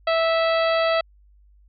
harmonic tone, 656 Hz, E5, 9 cents flat, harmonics 1 / 2 / 3 / 4 / 5 / 6 / 7, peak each -19 / -25 / -29 / -31 / -33 / -35 / -36 dBFS, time 0.07-1.01 s, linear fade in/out 5 ms, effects added 50 Hz sine -51 dBFS peak until 1.68 s

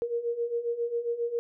sine beating tone pair, 466.2 / 473.6 Hz, A#4 / A#4, 0 / +27 cents, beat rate 7.4 Hz, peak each -33 / -29 dBFS, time 0.02-1.39 s, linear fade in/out 0 ms, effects none

